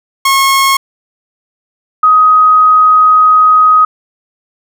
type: tone pair in turn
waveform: sawtooth / sine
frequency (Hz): 1087 / 1256.3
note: C#6 / D#6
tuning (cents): -34 / +16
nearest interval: minor third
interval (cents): 250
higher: second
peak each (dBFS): -3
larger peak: neither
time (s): 0.25-0.77 / 2.03-3.85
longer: second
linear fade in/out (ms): 5
effects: none